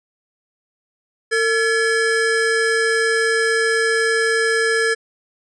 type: tone pair together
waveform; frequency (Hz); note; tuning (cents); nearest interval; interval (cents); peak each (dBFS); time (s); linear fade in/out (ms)
square; 451.9 / 1706; A4 / G#6; +46 / +46; octave + major seventh; 2300; -19; 1.31-4.95; 20
effects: resampled to 22050 Hz